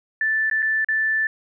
sine tone with dropouts, 1760 Hz, A6, in tune, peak -18 dBFS, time 0.21-1.27 s, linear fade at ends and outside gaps 2 ms, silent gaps 0.499-0.512 / 0.622-0.626 / 0.846-0.886 s, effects none

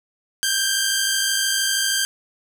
10% pulse tone pair together, 1556 / 1609 Hz, G6 / G6, -13 / +45 cents, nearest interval minor second, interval 58 cents, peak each -13 dBFS, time 0.43-2.05 s, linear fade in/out 0 ms, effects none

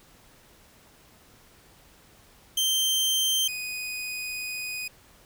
sawtooth tone pair in turn, 3136 / 2489 Hz, G7 / D#7, 0 / 0 cents, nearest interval major third, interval 400 cents, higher first, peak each -19 / -28 dBFS, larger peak first, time 2.57-3.48 / 3.48-4.88 s, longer second, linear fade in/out 5 ms, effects pink hiss -56 dBFS RMS until 5.25 s

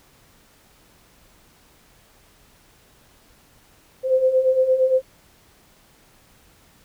sine beating tone pair, 512 / 520.7 Hz, C5 / C5, -38 / -8 cents, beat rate 8.7 Hz, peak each -22 / -16 dBFS, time 4.03-5.02 s, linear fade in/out 50 ms, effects pink hiss -55 dBFS RMS until 6.84 s

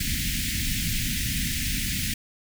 pink band-stop noise, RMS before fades -27 dBFS, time 0-2.14 s, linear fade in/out 5 ms, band 270 to 1800 Hz, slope 48 dB/octave, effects none

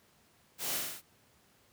white noise with echo, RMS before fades -37 dBFS, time 0.58-0.81 s, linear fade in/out 50 ms, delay 42 ms, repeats 5, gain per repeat -2 dB, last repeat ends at 1.02 s, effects pink hiss -66 dBFS RMS until 1.72 s + high-pass 80 Hz 12 dB/octave

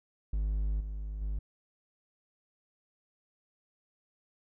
triangle tone with level steps, 51.5 Hz, G#1, 14 cents flat, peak -26 / -33 / -29 dBFS, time 0.33-1.39 s, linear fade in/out 5 ms, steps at 0.8 / 1.21 s, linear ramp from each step 10 ms, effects none

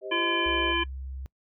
sine chord, C minor, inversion second, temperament just, 392.4 / 523.3 / 627.9 Hz, G4 / C5 / Eb5, +2 / 0 / +16 cents, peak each -36 / -41 / -37 dBFS, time 0.01-0.75 s, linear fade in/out 50 ms
harmonic tone, 340.3 Hz, F4, 45 cents flat, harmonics 1 / 3 / 5 / 7 / 9, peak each -30 / -30 / -30 / -30 / -30 dBFS, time 0.11-0.84 s, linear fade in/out 10 ms
sine tone with pitch glide, 63.8 to 66.09 Hz, C2 to C2, -43 to +18 cents, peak -34 dBFS, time 0.46-1.26 s, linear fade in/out 0 ms, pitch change +61 cents, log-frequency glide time 0.66-0.82 s
effects noise-tail reverb RT60 0.1 s tail -24 dB re dry

